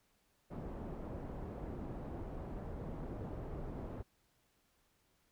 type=low-pass noise; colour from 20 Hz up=pink; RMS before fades=-44 dBFS; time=0.5-4.03 s; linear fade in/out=20 ms; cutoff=640 Hz; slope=12 dB/octave; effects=pink hiss -75 dBFS RMS until 5.31 s